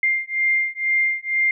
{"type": "beating tone pair", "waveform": "sine", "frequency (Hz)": [2104, 2106.1], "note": ["C7", "C7"], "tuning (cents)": [9, 11], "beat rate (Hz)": 2.1, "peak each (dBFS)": -21, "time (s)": [0.03, 1.51], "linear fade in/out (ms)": 2, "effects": []}